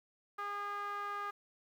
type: tone with band-pass filter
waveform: sawtooth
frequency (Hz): 407.6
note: G#4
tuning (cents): -32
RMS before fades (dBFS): -40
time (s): 0.38-1.31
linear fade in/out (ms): 10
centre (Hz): 1300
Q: 4.4
effects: 11-bit